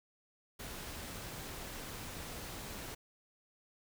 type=noise; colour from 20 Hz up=pink; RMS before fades=-45 dBFS; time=0.59-2.95 s; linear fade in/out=10 ms; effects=none